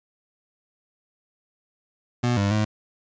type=tone with pitch steps; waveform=25% pulse; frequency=121.7 / 100.2 / 107 Hz; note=B2 / G2 / A2; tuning=-25 / +38 / -48 cents; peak=-16 dBFS; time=2.23-2.65 s; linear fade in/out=10 ms; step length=140 ms; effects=resampled to 16000 Hz